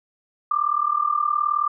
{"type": "tone with amplitude modulation", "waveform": "sine", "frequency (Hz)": 1189, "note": "D6", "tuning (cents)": 21, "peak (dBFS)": -15, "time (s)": [0.51, 1.68], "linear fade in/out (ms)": 5, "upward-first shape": "sine", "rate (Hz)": 39, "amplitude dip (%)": 85, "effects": []}